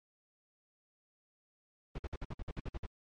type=noise bursts; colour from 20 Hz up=brown; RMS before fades=-39 dBFS; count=11; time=1.95-2.864 s; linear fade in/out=5 ms; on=34 ms; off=54 ms; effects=low-pass 4000 Hz 12 dB/octave + MP3 64 kbps